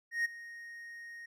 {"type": "tone with ADSR envelope", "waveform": "triangle", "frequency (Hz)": 1864.7, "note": "A#6", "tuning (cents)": 0, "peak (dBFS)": -25, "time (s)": [0.11, 1.26], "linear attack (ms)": 140, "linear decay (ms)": 14, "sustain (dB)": -18, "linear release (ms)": 7, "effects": []}